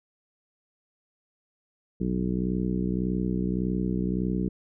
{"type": "harmonic tone with a mistuned harmonic", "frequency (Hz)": 61.74, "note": "B1", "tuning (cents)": 0, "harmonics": [1, 2, 3, 4, 5, 6, 7], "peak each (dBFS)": [-34, -35, -27, -34, -33, -36, -38], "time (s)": [2, 4.49], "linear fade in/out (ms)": 10, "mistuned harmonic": 1, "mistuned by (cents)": -90, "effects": []}